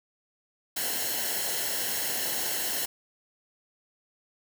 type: noise with comb filter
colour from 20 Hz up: white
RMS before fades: -30 dBFS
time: 0.76-2.86 s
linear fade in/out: 10 ms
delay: 0.83 ms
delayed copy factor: -0.65
effects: none